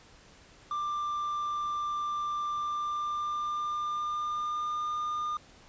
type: tone with pitch glide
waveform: triangle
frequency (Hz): 1185 to 1211.3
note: D6 to D#6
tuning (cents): +15 to -47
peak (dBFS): -28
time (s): 0.71-5.37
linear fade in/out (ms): 2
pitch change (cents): +38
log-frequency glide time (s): 2.48-4.93
effects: pink hiss -56 dBFS RMS until 5.68 s + resampled to 16000 Hz